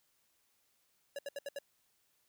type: tone bursts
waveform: square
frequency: 564 Hz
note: C#5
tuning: 30 cents sharp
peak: -39 dBFS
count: 5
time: 1.16-1.588 s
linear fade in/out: 2 ms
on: 28 ms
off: 72 ms
effects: white hiss -75 dBFS RMS until 2.28 s